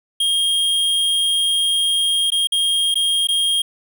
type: tone with dropouts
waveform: square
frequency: 3236 Hz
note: G#7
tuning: 46 cents flat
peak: -16 dBFS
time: 0.2-3.62 s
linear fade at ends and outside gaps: 5 ms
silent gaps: 2.304-2.319 / 2.472-2.52 / 2.943-2.955 / 3.272-3.286 s
effects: none